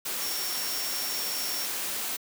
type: tone in noise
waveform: sine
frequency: 5510 Hz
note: F8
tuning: 24 cents flat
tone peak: -34 dBFS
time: 0.21-1.66 s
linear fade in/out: 10 ms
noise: white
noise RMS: -32 dBFS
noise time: 0.05-2.17 s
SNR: -5 dB
effects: high-pass 200 Hz 12 dB/octave